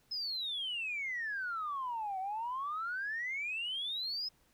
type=exponential two-way sweep; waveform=sine; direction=down then up; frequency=5180 to 742 to 5180 Hz; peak=-34 dBFS; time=0.11-4.29 s; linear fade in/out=10 ms; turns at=2.19 s; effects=tanh soft clip ceiling -30 dBFS + pink hiss -70 dBFS RMS until 4.53 s